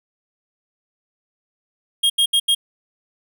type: tone bursts at uneven times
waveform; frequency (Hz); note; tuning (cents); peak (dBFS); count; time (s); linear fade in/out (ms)
square; 3247; G#7; -40; -14; 4; 2.03-2.1 / 2.18-2.26 / 2.33-2.4 / 2.48-2.55; 10
effects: none